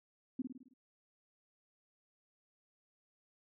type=tone with echo; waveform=sine; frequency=257.6 Hz; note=C4; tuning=27 cents flat; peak=-33 dBFS; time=0.39-0.42 s; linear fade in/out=5 ms; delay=53 ms; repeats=6; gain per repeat=-5 dB; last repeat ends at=0.738 s; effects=none

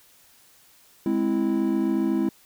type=chord; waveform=triangle; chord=Ab augmented; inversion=none; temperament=equal; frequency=207.7 / 261.6 / 329.6 Hz; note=Ab3 / C4 / E4; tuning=0 / 0 / 0 cents; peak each=-24 / -24 / -22 dBFS; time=1.06-2.29 s; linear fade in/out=2 ms; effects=white hiss -56 dBFS RMS until 2.45 s

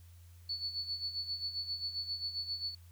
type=tone with tremolo; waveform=sine; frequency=4446 Hz; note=C#8; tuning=4 cents sharp; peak=-33 dBFS; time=0.49-2.75 s; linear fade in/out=5 ms; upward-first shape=sine; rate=7.5 Hz; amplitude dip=70%; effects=added 86 Hz sine -53 dBFS peak until 2.91 s + white hiss -67 dBFS RMS until 2.91 s

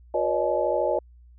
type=tone cluster; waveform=sine; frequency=360.1 / 483.1 / 566 / 619 / 853 Hz; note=F#4 / B4 / C#5 / D#5 / G#5; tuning=-47 / -38 / +36 / -9 / +46 cents; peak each=-30 / -28 / -26 / -26 / -30 dBFS; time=0.14-0.99 s; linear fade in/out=5 ms; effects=added 60 Hz sine -48 dBFS peak until 1.38 s

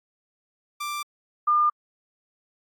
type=tone pair in turn; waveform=sawtooth / sine; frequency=1179 / 1205.2 Hz; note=D6 / D6; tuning=+6 / +44 cents; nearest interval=unison; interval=38 cents; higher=second; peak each=-25 / -17 dBFS; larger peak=second; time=0.8-1.03 / 1.47-1.7 s; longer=neither; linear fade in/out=10 ms; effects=AAC 64 kbps

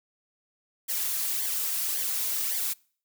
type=noise with flanger; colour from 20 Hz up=blue; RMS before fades=-29 dBFS; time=0.88-2.74 s; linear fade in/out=20 ms; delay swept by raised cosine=0.75 to 3.55 ms; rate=1.8 Hz; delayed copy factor=-0.75; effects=noise-tail reverb RT60 0.5 s tail -26 dB re dry

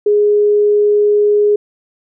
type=tone; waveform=sine; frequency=415.3 Hz; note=G#4; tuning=in tune; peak=-8 dBFS; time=0.06-1.56 s; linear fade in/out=5 ms; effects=none

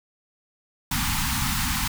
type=band-stop noise; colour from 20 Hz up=pink; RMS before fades=-25 dBFS; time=0.91-1.88 s; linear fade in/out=5 ms; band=280 to 790 Hz; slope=96 dB/octave; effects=none

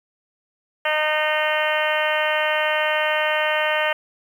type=harmonic tone; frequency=306.6 Hz; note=D#4; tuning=25 cents flat; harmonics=2 / 3 / 4 / 5 / 6 / 7 / 8 / 9 / 10; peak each=-23 / -27 / -29 / -28 / -25 / -29 / -32 / -29 / -30 dBFS; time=0.85-3.93 s; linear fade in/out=5 ms; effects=8-bit

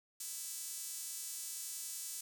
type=tone with high-pass filter; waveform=sawtooth; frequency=330.3 Hz; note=E4; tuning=4 cents sharp; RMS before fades=-44 dBFS; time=0.2-2.21 s; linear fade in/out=5 ms; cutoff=7600 Hz; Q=1.4; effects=none

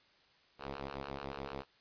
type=ring-modulated tone; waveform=5% pulse; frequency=69.3 Hz; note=C#2; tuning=in tune; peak=-27 dBFS; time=0.58-1.65 s; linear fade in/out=50 ms; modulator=447 Hz; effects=white hiss -67 dBFS RMS until 1.8 s + resampled to 11025 Hz

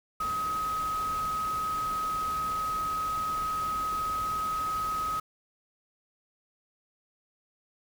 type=tone in noise; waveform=sine; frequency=1267 Hz; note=D#6; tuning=31 cents sharp; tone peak=-28 dBFS; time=0.2-5.2 s; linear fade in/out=5 ms; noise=pink; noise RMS=-42 dBFS; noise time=0.2-5.2 s; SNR=+11 dB; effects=none

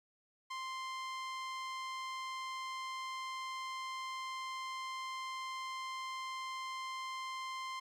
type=tone; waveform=sawtooth; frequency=1046.5 Hz; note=C6; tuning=in tune; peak=-36 dBFS; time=0.5-7.8 s; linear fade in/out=10 ms; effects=low-pass 6000 Hz 12 dB/octave + 12-bit

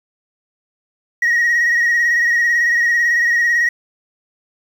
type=tone with vibrato; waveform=sine; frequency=1891 Hz; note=A#6; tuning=24 cents sharp; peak=-10 dBFS; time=1.22-3.69 s; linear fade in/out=5 ms; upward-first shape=sine; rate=18 Hz; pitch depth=37 cents each way; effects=tanh soft clip ceiling -10 dBFS + 7-bit

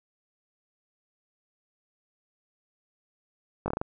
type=slowing click train; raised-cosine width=1 ms; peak=-15 dBFS; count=6; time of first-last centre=3.66-3.815 s; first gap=20 ms; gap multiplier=1.22; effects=none

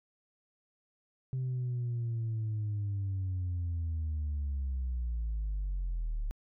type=linear sweep; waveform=sine; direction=down; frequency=130.81 to 35.38 Hz; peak=-29 dBFS; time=1.33-6.31 s; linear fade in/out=0 ms; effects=tanh soft clip ceiling -29 dBFS

